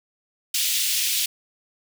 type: high-pass noise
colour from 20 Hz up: pink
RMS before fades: -23 dBFS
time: 0.54-1.26 s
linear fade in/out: 5 ms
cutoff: 2800 Hz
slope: 24 dB/octave
effects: none